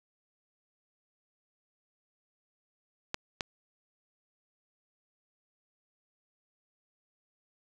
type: clicks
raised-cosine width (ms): 0.2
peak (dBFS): -14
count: 2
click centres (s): 3.144 / 3.408
effects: none

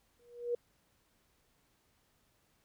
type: tone with exponential growth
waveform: sine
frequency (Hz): 479.3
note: A#4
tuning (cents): +48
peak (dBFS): -28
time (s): 0.19-0.55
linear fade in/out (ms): 5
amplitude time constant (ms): 78
effects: pink hiss -73 dBFS RMS until 2.64 s

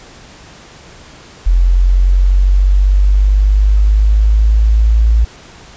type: linear sweep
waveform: sine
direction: up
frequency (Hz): 43.65 to 55.9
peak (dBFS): -6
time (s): 1.46-5.25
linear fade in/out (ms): 10
effects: pink hiss -38 dBFS RMS until 5.76 s + resampled to 16000 Hz

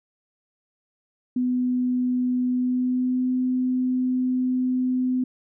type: tone with pitch glide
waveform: sine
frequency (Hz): 250 to 254.1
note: B3 to B3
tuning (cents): +21 to +49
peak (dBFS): -20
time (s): 1.36-5.24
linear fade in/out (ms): 5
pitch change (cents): +28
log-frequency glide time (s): 2.49-3.31
effects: none

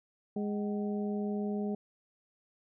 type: harmonic tone with a mistuned harmonic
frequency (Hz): 206.6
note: G#3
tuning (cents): -9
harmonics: 1 / 2 / 3 / 4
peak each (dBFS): -32 / -37 / -45 / -46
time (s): 0.36-1.75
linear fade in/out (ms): 5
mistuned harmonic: 4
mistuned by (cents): -150
effects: none

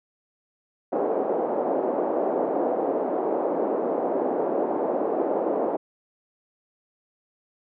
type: band-pass noise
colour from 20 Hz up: white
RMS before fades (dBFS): -25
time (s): 0.92-5.77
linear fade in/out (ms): 10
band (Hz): 290 to 670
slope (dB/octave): 24
effects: none

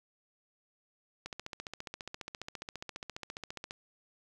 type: click train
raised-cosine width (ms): 0.2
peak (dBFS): -23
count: 37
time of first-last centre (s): 1.26-3.709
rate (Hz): 14.7
effects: 10-bit

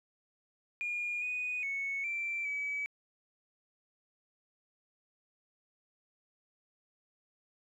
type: tone with pitch steps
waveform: sine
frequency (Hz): 2427 / 2481 / 2210 / 2346 / 2285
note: D#7 / D#7 / C#7 / D7 / D7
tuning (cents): -44 / -6 / -6 / -2 / -48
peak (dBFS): -32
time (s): 0.81-2.86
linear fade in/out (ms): 0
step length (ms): 410
effects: tanh soft clip ceiling -28 dBFS + 12-bit

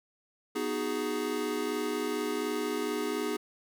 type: chord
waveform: square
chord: G# minor seventh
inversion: first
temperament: equal with one note detuned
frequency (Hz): 246.9 / 311.1 / 372.6 / 415.3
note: B3 / D#4 / F#4 / G#4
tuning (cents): 0 / 0 / +12 / 0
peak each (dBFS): -38 / -36 / -39 / -34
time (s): 0.55-3.37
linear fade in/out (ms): 10
effects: none

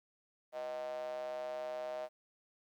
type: tone with high-pass filter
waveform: square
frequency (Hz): 69.3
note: C#2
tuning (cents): 0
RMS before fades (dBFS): -41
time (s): 0.52-2.09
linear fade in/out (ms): 50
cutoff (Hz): 640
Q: 9.3
effects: low-pass 5000 Hz 12 dB/octave + 12-bit

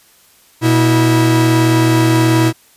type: tone pair together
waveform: 45% pulse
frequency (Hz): 121.1 / 324.6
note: B2 / E4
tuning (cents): -34 / -27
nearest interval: octave + perfect fourth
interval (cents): 1707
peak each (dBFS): -12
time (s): 0.61-2.53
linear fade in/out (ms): 50
effects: white hiss -49 dBFS RMS until 2.76 s + resampled to 32000 Hz

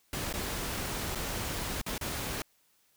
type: noise with dropouts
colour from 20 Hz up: pink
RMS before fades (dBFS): -35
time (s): 0.13-2.42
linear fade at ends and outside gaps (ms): 2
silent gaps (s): 0.328-0.338 / 1.15-1.155 / 1.815-1.863 / 1.98-2.011
effects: white hiss -69 dBFS RMS until 2.96 s

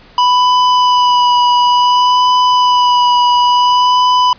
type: tone with vibrato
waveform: square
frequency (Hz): 987.8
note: B5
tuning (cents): 0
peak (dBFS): -8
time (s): 0.18-4.33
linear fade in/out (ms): 2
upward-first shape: sine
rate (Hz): 0.57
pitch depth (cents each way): 17
effects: pink hiss -42 dBFS RMS until 4.38 s + resampled to 11025 Hz

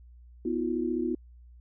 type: tone cluster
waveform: sine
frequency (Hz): 247.6 / 322.8 / 357.3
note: B3 / E4 / F4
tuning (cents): +5 / -36 / +40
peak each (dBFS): -31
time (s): 0.45-1.15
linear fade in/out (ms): 5
effects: added 60 Hz sine -49 dBFS peak until 1.6 s

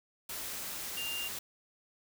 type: tone in noise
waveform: sine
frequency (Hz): 2794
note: F7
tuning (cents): 0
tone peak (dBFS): -36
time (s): 0.97-1.28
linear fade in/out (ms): 5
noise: white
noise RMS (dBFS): -40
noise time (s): 0.29-1.39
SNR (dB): +1
effects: none

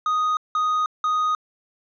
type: tone bursts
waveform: triangle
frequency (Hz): 1244.5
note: D#6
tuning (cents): 0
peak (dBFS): -17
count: 3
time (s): 0.06-1.35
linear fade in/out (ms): 2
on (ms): 310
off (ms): 180
effects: resampled to 16000 Hz

